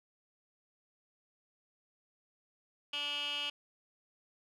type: tone with band-pass filter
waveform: 15% pulse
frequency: 290 Hz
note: D4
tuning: 22 cents flat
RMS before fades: -37 dBFS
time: 2.93-3.5 s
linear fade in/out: 5 ms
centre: 3000 Hz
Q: 5.3
effects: none